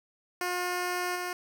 10% pulse tone with level steps, 358.1 Hz, F4, 43 cents sharp, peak -21 / -24 dBFS, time 0.41-1.33 s, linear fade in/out 2 ms, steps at 1.15 s, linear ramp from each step 10 ms, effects none

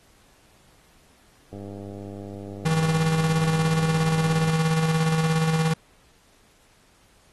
click train, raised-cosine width 2 ms, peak -25 dBFS, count 298, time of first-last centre 1.53-4.5 s, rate 100 Hz
square tone with tremolo, 160.3 Hz, E3, 48 cents flat, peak -19 dBFS, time 2.65-5.74 s, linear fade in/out 10 ms, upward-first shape square, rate 17 Hz, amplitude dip 35%
effects pink hiss -58 dBFS RMS until 7.32 s + AAC 32 kbps

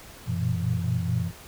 sine tone cluster, 93.2 / 117.2 / 121.7 / 168.3 Hz, F#2 / A#2 / B2 / E3, +13 / +10 / -25 / +36 cents, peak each -29 dBFS, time 0.26-1.32 s, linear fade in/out 50 ms, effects pink hiss -46 dBFS RMS until 1.47 s

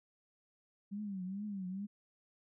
sine tone with vibrato, 196 Hz, G3, in tune, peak -38 dBFS, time 0.91-1.87 s, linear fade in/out 20 ms, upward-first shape triangle, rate 2.3 Hz, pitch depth 150 cents each way, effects none

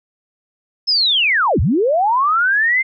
sine linear two-way sweep, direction down then up, 5274 to 59 to 2119 Hz, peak -12 dBFS, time 0.87-2.83 s, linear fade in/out 20 ms, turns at 1.6 s, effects none

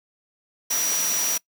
sine tone in noise, 5810 Hz, F#8, 32 cents flat, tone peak -22 dBFS, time 0.7-1.38 s, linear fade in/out 10 ms, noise white, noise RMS -27 dBFS, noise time 0.7-1.38 s, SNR +2 dB, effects noise-tail reverb RT60 0.1 s tail -23 dB re dry + high-pass 200 Hz 12 dB/octave

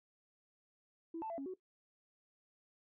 sine tone with pitch steps, 330.1 / 882 / 671 / 274.7 / 371.7 Hz, E4 / A5 / E5 / C#4 / F#4, +2 / +4 / +31 / -16 / +8 cents, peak -39 dBFS, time 1.14-1.54 s, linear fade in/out 5 ms, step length 80 ms, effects noise-tail reverb RT60 0.1 s tail -17 dB re dry + tanh soft clip ceiling -35 dBFS

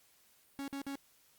45% pulse tone bursts, 277.2 Hz, C#4, in tune, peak -38 dBFS, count 3, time 0.59-0.955 s, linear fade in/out 0 ms, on 89 ms, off 49 ms, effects white hiss -67 dBFS RMS until 1.38 s + Opus 48 kbps

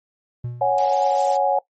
triangle tone with exponential decay, 121 Hz, B2, 35 cents flat, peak -21 dBFS, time 0.44-0.9 s, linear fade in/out 5 ms, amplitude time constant 99 ms
sine chord, C# suspended fourth, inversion none, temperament just, 554.4 / 739.2 / 831.5 Hz, C#5 / F#5 / G#5, 0 / -2 / +2 cents, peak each -20 dBFS, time 0.61-1.59 s, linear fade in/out 5 ms
blue noise, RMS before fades -32 dBFS, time 0.78-1.37 s, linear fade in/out 2 ms
effects noise-tail reverb RT60 0.1 s tail -19 dB re dry + MP3 32 kbps

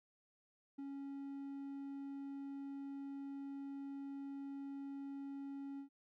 triangle tone with ADSR envelope, 277.2 Hz, C#4, in tune, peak -40 dBFS, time 0.78-5.89 s, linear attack 12 ms, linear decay 4 ms, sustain -2 dB, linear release 100 ms, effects none

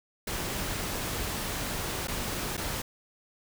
pink noise with dropouts, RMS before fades -33 dBFS, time 0.27-2.82 s, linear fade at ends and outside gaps 5 ms, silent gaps 2.073-2.081 / 2.569-2.576 s, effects none

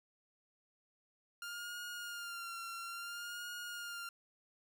sawtooth tone with vibrato, 1400 Hz, F6, 4 cents sharp, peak -39 dBFS, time 1.42-4.09 s, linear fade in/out 2 ms, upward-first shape sine, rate 0.59 Hz, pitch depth 42 cents each way, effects none

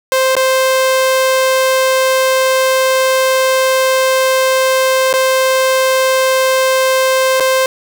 sawtooth tone with dropouts, 523.3 Hz, C5, in tune, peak -6 dBFS, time 0.12-7.66 s, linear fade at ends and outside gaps 1 ms, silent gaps 0.353-0.366 / 5.129-5.138 / 7.399-7.405 s, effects none

